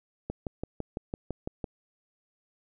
click train, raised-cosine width 2 ms, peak -19 dBFS, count 9, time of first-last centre 0.3-1.642 s, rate 5.96 Hz, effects none

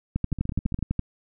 two click trains, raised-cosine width 5 ms, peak -12 / -20 dBFS, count 11 / 8, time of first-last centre 0.16-0.993 / 0.32-0.79 s, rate 12 / 14.9 Hz, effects none

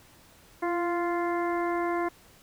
harmonic tone with a mistuned harmonic, 348.2 Hz, F4, 5 cents flat, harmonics 1 / 2 / 3 / 4 / 5 / 6, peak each -28 / -32 / -33 / -40 / -40 / -41 dBFS, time 0.62-2.09 s, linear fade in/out 10 ms, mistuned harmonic 1, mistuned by -28 cents, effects pink hiss -56 dBFS RMS until 2.42 s

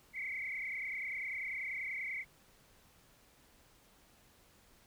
sine tone with frequency modulation, 2149 Hz, C7, 46 cents sharp, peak -37 dBFS, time 0.13-2.25 s, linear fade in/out 50 ms, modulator 30.2 Hz, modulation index 4.4, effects pink hiss -65 dBFS RMS until 4.86 s

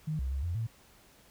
sine tone with pitch steps, 155.1 / 65.5 / 68.2 / 86.2 / 113.1 Hz, D#3 / C2 / C#2 / F2 / A2, -5 / +2 / -28 / -22 / +48 cents, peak -30 dBFS, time 0.07-0.67 s, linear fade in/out 10 ms, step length 120 ms, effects pink hiss -60 dBFS RMS until 1.3 s

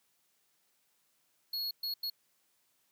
square tone bursts at uneven times, 4330 Hz, C#8, 41 cents flat, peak -34 dBFS, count 3, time 1.53-1.71 / 1.83-1.94 / 2.03-2.1 s, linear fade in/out 5 ms, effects white hiss -74 dBFS RMS until 2.91 s + high-pass 100 Hz 12 dB/octave

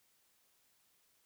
silence, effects white hiss -73 dBFS RMS until 1.25 s

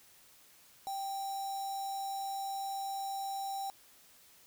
square tone with notch filter, 784 Hz, G5, in tune, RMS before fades -38 dBFS, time 0.87-3.7 s, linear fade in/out 0 ms, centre 2400 Hz, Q 1.1, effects white hiss -61 dBFS RMS until 4.46 s

